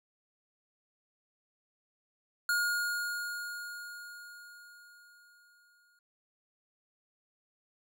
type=tone with exponential decay; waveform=square; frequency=1430 Hz; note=F6; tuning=41 cents sharp; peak=-27 dBFS; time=2.49-5.99 s; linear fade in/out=2 ms; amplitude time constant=760 ms; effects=none